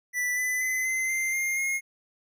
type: tone with pitch steps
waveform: square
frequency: 1975.5 / 2003 / 2031 / 2059 / 2088 / 2117 / 2147 Hz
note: B6 / B6 / B6 / C7 / C7 / C7 / C7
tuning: 0 / +24 / +48 / -28 / -4 / +20 / +44 cents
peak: -26 dBFS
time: 0.13-1.81 s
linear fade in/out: 50 ms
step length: 240 ms
effects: none